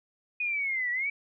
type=linear two-way sweep; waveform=sine; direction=down then up; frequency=2489 to 1916 to 2316 Hz; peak=-27 dBFS; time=0.4-1.1 s; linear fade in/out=5 ms; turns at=0.91 s; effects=none